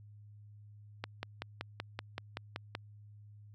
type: click train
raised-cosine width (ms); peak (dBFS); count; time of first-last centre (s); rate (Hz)
0.3; -21; 10; 1.04-2.751; 5.26
effects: added 104 Hz sine -52 dBFS peak until 3.54 s